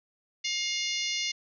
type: harmonic tone with a mistuned harmonic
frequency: 710 Hz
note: F5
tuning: 28 cents sharp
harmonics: 3 / 4 / 5 / 6 / 7 / 8 / 9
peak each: -34 / -35 / -36 / -37 / -37 / -38 / -39 dBFS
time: 0.44-1.32 s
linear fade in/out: 10 ms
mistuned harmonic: 5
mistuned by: -21 cents
effects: none